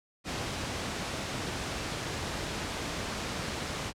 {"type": "noise", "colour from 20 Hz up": "pink", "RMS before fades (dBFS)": -34, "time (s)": [0.24, 3.93], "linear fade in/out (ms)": 50, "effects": ["high-pass 60 Hz 12 dB/octave", "low-pass 7000 Hz 12 dB/octave"]}